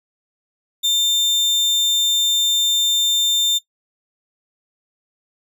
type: tone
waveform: 35% pulse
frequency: 3600 Hz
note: A7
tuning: 39 cents sharp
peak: -13 dBFS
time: 0.83-3.59 s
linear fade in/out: 20 ms
effects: noise-tail reverb RT60 0.1 s tail -17 dB re dry